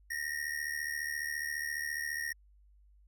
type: ring-modulated tone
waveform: square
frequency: 1864.7 Hz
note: A#6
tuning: in tune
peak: -32 dBFS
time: 0.1-2.33 s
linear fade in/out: 10 ms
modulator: 37.3 Hz
effects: added 50 Hz sine -59 dBFS peak until 3.07 s